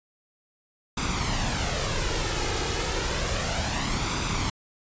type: noise with flanger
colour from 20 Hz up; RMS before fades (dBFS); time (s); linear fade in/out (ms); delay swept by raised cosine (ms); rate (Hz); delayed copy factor
pink; -27; 0.97-4.5; 5; 0.82 to 2.42; 0.31; +0.5
effects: resampled to 16000 Hz